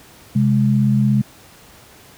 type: tone pair together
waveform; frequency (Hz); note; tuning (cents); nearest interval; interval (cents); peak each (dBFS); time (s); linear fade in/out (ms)
sine; 130.84 / 207.7; C3 / G#3; 0 / 0; minor sixth; 800; -15; 0.35-1.22; 10
effects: pink hiss -45 dBFS RMS until 2.17 s + high-pass 60 Hz 12 dB/octave